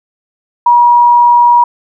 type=tone; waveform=sine; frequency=959 Hz; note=A#5; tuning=49 cents sharp; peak=-3 dBFS; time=0.66-1.64 s; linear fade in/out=5 ms; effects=none